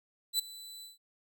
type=tone with ADSR envelope; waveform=sawtooth; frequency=3990 Hz; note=B7; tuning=17 cents sharp; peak=-22 dBFS; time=0.33-0.98 s; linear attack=61 ms; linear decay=8 ms; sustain=-20 dB; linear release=150 ms; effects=none